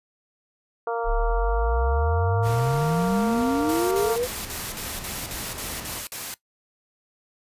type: harmonic tone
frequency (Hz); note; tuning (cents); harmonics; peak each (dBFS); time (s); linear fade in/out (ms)
232; A#3; -8; 2 / 3 / 4 / 5 / 6; -26 / -30 / -32 / -34 / -36; 0.87-4.16; 2
type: exponential sweep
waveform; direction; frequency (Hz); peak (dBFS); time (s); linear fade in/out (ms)
sine; up; 32.7 to 512; -21; 1.04-4.28; 50
type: noise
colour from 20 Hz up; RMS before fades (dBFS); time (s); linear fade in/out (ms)
pink; -36; 2.42-6.03; 50
type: noise bursts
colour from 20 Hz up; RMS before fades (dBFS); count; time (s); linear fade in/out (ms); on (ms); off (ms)
white; -33; 10; 3.69-6.34; 0; 220; 50
effects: noise-tail reverb RT60 0.1 s tail -18 dB re dry + resampled to 32000 Hz